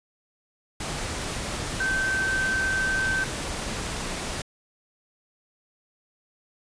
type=tone in noise; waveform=sine; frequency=1547 Hz; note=G6; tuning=23 cents flat; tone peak=-23 dBFS; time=1.8-3.24 s; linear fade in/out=5 ms; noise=pink; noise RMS=-31 dBFS; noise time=0.8-4.42 s; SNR=+5 dB; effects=resampled to 22050 Hz